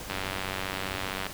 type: click train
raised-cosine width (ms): 0.3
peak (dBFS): -15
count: 112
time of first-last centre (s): 0.1-1.266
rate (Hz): 95.2
effects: pink hiss -40 dBFS RMS until 1.33 s